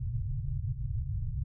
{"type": "low-pass noise", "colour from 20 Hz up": "white", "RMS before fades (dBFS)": -33, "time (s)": [0, 1.44], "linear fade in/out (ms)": 5, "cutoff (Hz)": 140, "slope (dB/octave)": 96, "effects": []}